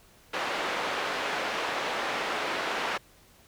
pink band-pass noise, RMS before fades -31 dBFS, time 0.33-2.98 s, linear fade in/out 10 ms, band 510 to 2900 Hz, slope 12 dB/octave, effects pink hiss -58 dBFS RMS until 3.47 s

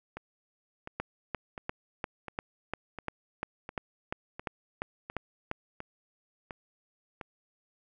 two click trains, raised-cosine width 0.5 ms, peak -24 / -17 dBFS, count 11 / 14, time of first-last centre 0.17-7.212 / 1-5.514 s, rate 1.42 / 2.88 Hz, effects none

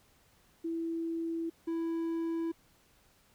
sine / triangle tone pair in turn, 330.6 / 330.6 Hz, E4 / E4, +5 / +5 cents, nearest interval unison, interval 0 cents, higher neither, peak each -32 / -29 dBFS, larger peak second, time 0.64-1.5 / 1.67-2.52 s, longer first, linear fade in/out 10 ms, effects pink hiss -66 dBFS RMS until 3.34 s

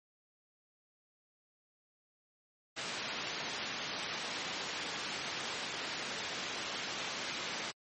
white band-pass noise, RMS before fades -40 dBFS, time 2.76-7.72 s, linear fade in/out 20 ms, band 140 to 4200 Hz, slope 12 dB/octave, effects MP3 32 kbps

